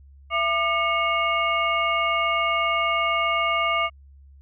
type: tone cluster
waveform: sine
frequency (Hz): 670 / 1202 / 2195 / 2822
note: E5 / D6 / C#7 / F7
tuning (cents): +28 / +40 / -18 / +17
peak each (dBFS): -27 / -23 / -25 / -29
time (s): 0.3-3.9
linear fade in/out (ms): 50
effects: added 69 Hz sine -46 dBFS peak until 4.41 s